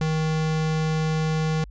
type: tone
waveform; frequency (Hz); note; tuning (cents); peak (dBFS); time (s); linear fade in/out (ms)
square; 157.5; D#3; +21; -22; 0.01-1.64; 2
effects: added 50 Hz sine -39 dBFS peak until 1.7 s + resampled to 16000 Hz